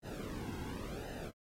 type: noise with flanger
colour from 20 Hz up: brown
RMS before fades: -43 dBFS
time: 0.02-1.32 s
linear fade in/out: 50 ms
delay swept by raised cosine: 0.88 to 1.7 ms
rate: 0.92 Hz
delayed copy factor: -0.8
effects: AAC 48 kbps